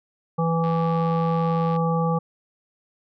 harmonic tone, 165.4 Hz, E3, 6 cents sharp, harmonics 1 / 3 / 5 / 7, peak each -21 / -26 / -28 / -29 dBFS, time 0.38-2.19 s, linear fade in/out 10 ms
click train, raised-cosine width 0.3 ms, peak -25 dBFS, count 111, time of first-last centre 0.64-1.762 s, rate 98 Hz
effects none

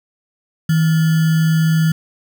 sine tone with sample-and-hold, 160.8 Hz, E3, 43 cents flat, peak -11 dBFS, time 0.69-1.92 s, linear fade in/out 5 ms, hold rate 1575 Hz, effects none

